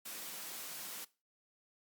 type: high-pass noise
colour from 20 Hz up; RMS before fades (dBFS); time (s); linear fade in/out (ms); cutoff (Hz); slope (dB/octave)
white; -45; 0.05-1.05; 10; 140; 96
effects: noise-tail reverb RT60 0.3 s tail -20 dB re dry + Opus 48 kbps